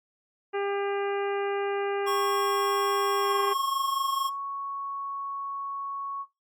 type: harmonic tone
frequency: 400.3 Hz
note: G4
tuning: 36 cents sharp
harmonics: 1 / 2 / 3 / 4 / 5 / 6 / 7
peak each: -28 / -34 / -38 / -40 / -42 / -44 / -45 dBFS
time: 0.53-3.54 s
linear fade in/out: 20 ms
type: tone with pitch glide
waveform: square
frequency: 1100 to 1084.2 Hz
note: C#6 to C#6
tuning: -14 to -39 cents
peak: -28 dBFS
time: 2.06-4.3 s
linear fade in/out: 20 ms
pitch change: -25 cents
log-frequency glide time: 3.18-3.38 s
type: tone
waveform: sine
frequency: 1108.7 Hz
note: C#6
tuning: in tune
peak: -31 dBFS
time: 3.27-6.26 s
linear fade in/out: 50 ms
effects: noise-tail reverb RT60 0.2 s tail -18 dB re dry + Opus 48 kbps